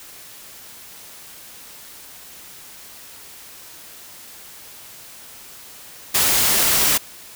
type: noise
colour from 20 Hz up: white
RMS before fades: -17 dBFS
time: 6.14-6.98 s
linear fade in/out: 10 ms
effects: white hiss -41 dBFS RMS until 7.35 s